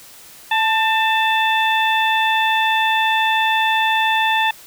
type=harmonic tone with a mistuned harmonic; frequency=880 Hz; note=A5; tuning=in tune; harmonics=1 / 2 / 3 / 4; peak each=-17 / -20 / -22 / -23 dBFS; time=0.51-4.51 s; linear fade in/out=5 ms; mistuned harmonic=2; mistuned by=+32 cents; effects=white hiss -42 dBFS RMS until 4.66 s